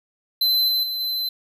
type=tone with level steps; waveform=square; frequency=4056 Hz; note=B7; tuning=45 cents sharp; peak=-17 / -19 / -25 / -23 dBFS; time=0.41-1.29 s; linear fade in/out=5 ms; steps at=0.68 / 0.83 / 1 s; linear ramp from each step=5 ms; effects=none